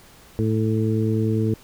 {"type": "harmonic tone", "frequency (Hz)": 110, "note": "A2", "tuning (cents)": 0, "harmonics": [1, 2, 3, 4], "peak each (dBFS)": [-21, -24, -26, -27], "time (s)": [0.39, 1.54], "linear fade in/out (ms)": 0, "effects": ["pink hiss -49 dBFS RMS until 1.63 s"]}